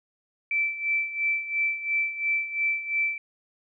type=tone with tremolo; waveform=sine; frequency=2328 Hz; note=D7; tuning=16 cents flat; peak=-21 dBFS; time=0.51-3.18 s; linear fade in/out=2 ms; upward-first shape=sine; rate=2.9 Hz; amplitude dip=75%; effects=none